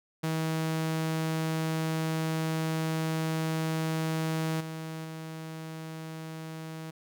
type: tone with level steps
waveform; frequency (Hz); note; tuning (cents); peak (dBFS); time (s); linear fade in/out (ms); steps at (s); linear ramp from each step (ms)
sawtooth; 160; D#3; +49; -24 / -32 / -34; 0.23-6.91; 10; 4.6 / 5.04; 10
effects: none